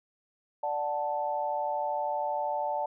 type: chord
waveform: sine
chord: D major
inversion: none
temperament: equal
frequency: 587.3 / 740 / 880 Hz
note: D5 / F#5 / A5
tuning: 0 / 0 / 0 cents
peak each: -33 / -34 / -31 dBFS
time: 0.63-2.86 s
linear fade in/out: 5 ms
effects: none